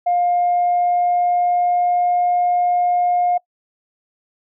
sine tone with pitch glide, 707 to 711.5 Hz, F5 to F5, +21 to +32 cents, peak -13 dBFS, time 0.06-3.38 s, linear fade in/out 10 ms, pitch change +11 cents, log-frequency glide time 0.21-2.29 s, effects noise-tail reverb RT60 0.1 s tail -23 dB re dry + tanh soft clip ceiling -10 dBFS

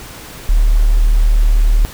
sine tone, 37.72 Hz, D1, 47 cents sharp, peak -7 dBFS, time 0.49-1.85 s, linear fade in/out 0 ms, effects pink hiss -33 dBFS RMS until 1.93 s

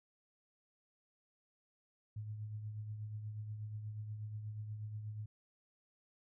sine tone with tremolo, 106.7 Hz, G#2, 47 cents sharp, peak -39 dBFS, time 2.16-5.26 s, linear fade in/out 5 ms, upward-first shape triangle, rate 8.3 Hz, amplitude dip 50%, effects none

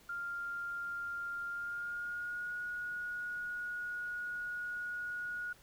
sine tone with pitch glide, 1396.9 to 1448.7 Hz, F6 to F#6, 0 to -37 cents, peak -37 dBFS, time 0.09-5.53 s, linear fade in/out 5 ms, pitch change +63 cents, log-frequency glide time 1.48-2.55 s, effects pink hiss -62 dBFS RMS until 5.62 s

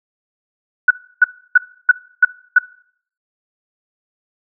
sine tone bursts, 1480 Hz, F#6, in tune, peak -4 dBFS, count 6, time 0.88-2.586 s, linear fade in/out 5 ms, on 26 ms, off 310 ms, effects noise-tail reverb RT60 0.6 s tail -22 dB re dry

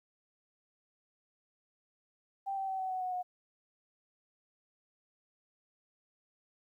sine tone with pitch steps, 784 / 774.1 / 764.3 / 754.7 / 745.1 / 735.7 / 726.4 Hz, G5 / G5 / G5 / F#5 / F#5 / F#5 / F#5, 0 / -22 / -44 / +34 / +12 / -10 / -32 cents, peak -33 dBFS, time 2.46-3.23 s, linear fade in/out 20 ms, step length 110 ms, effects 12-bit

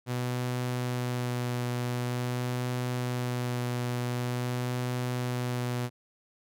sawtooth tone with vibrato, 123.47 Hz, B2, in tune, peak -25 dBFS, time 0.06-5.9 s, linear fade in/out 50 ms, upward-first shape sine, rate 0.46 Hz, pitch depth 13 cents each way, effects none

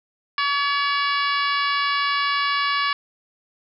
harmonic tone with a mistuned harmonic, 568 Hz, C#5, 42 cents sharp, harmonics 2 / 3 / 4 / 5 / 6 / 7 / 8 / 9, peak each -22 / -26 / -28 / -30 / -32 / -33 / -34 / -35 dBFS, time 0.38-2.93 s, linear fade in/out 2 ms, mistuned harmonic 7, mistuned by +16 cents, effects none

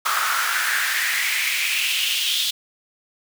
pink noise with high-pass filter sweep, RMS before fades -22 dBFS, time 0.05-2.51 s, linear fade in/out 10 ms, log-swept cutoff 1200 to 3500 Hz, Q 4.2, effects none

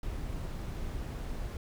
brown noise, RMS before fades -37 dBFS, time 0.03-1.57 s, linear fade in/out 2 ms, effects none

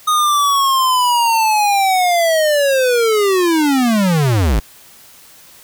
square linear sweep, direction down, 1244.5 to 44.48 Hz, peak -12 dBFS, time 0.07-4.6 s, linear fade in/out 10 ms, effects white hiss -43 dBFS RMS until 5.63 s

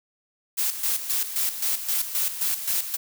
blue noise with tremolo, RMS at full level -24 dBFS, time 0.57-2.97 s, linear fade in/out 20 ms, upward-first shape square, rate 3.8 Hz, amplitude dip 65%, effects none

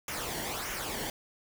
pink noise with flanger, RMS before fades -36 dBFS, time 0.08-1.1 s, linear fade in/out 2 ms, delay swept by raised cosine 0.23 to 0.81 ms, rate 1.6 Hz, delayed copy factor -0.6, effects none

